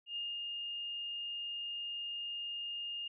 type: tone with ADSR envelope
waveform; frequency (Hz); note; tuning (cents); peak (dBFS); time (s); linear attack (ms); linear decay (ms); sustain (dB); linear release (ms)
sine; 2829; F7; +22; -36; 0.06-3.08; 100; 220; -2; 6
effects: none

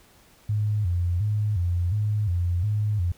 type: tone with vibrato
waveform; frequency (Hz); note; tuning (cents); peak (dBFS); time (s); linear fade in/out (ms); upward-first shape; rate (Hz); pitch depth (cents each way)
sine; 96.2; G2; -32; -21; 0.49-3.12; 5; square; 1.4; 160
effects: pink hiss -56 dBFS RMS until 3.17 s

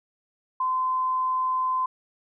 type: tone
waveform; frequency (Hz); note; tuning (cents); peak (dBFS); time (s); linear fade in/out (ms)
sine; 1029; C6; -29; -22; 0.6-1.86; 5
effects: none

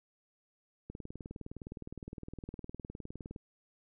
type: click train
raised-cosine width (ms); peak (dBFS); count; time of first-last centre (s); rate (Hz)
3; -30; 49; 0.9-3.362; 19.5
effects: none

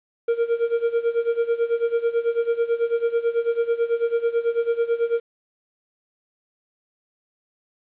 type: tone with tremolo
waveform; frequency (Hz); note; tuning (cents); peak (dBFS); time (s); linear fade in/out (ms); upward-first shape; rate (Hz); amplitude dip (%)
triangle; 466.2; A#4; 0; -14; 0.28-5.2; 5; sine; 9.1; 85
effects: resampled to 8000 Hz + 9-bit

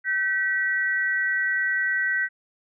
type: tone pair together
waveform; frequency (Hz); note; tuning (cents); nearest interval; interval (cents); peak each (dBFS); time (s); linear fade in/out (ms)
sine; 1537 / 1936.5; G6 / B6; -35 / -35; major third; 400; -24; 0.04-2.29; 50
effects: none

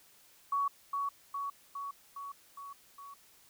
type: tone with echo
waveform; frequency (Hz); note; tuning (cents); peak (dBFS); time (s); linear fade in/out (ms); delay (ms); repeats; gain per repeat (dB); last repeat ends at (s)
sine; 1122; C#6; +21; -28; 0.52-0.68; 5; 410; 6; -3; 3.14
effects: white hiss -62 dBFS RMS until 3.49 s

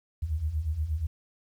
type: beating tone pair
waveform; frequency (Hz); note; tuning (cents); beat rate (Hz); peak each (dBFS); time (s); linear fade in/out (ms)
sine; 72 / 80.4; D2 / E2; -34 / -43; 8.4; -33 / -28; 0.22-1.07; 10
effects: 10-bit

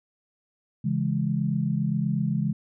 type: chord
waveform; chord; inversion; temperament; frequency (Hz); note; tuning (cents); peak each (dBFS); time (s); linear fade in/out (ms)
sine; C# minor; none; just; 138.59 / 166.31 / 207.9; C#3 / E3 / G#3; 0 / +16 / +2; -27; 0.84-2.53; 10
effects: none

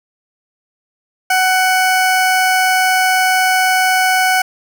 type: tone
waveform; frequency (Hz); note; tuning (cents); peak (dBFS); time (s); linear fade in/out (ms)
20% pulse; 746; F#5; +14; -6; 1.3-4.42; 5
effects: none

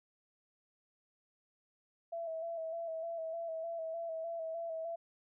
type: tone with vibrato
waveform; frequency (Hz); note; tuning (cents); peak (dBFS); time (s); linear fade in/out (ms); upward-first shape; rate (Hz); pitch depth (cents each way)
sine; 659.3; E5; 0; -37; 2.12-4.96; 10; square; 3.3; 32
effects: none

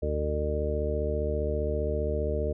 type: harmonic tone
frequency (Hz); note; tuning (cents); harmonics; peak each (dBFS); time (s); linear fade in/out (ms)
75.1; D2; +39; 1 / 2 / 3 / 4 / 5 / 6 / 8; -29 / -39 / -39 / -41 / -36 / -32 / -33; 0.02-2.53; 10
effects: none

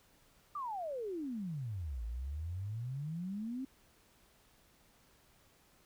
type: exponential two-way sweep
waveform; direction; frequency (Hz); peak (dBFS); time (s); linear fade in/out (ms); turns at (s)
sine; down then up; 1223 to 54.5 to 271.8; -37; 0.55-3.65; 5; 2.04
effects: pink hiss -67 dBFS RMS until 5.85 s

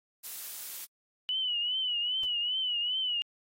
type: noise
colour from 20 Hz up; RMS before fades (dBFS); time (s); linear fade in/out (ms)
blue; -40; 0.23-0.86; 20
type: tone with vibrato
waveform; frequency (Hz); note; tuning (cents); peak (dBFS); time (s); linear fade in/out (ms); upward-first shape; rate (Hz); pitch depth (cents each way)
sine; 2960; F#7; 0; -28; 1.29-3.22; 0; triangle; 2.5; 97
type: noise with exponential decay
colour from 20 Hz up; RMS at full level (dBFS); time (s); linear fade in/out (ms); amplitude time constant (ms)
pink; -46; 2.23-2.31; 2; 16
effects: AAC 48 kbps

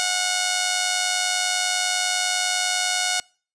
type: tone with amplitude modulation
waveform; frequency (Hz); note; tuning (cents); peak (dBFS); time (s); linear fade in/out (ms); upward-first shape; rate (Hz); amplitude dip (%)
5% pulse; 730; F#5; -24; -7; 0-3.2; 0; sine; 100; 50
effects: noise-tail reverb RT60 0.4 s tail -26 dB re dry + resampled to 22050 Hz

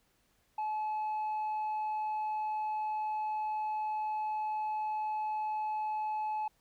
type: tone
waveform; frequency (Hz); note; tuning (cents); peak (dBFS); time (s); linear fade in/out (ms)
sine; 858; A5; -44; -29; 0.58-6.48; 5
effects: tanh soft clip ceiling -31 dBFS + pink hiss -72 dBFS RMS until 6.6 s

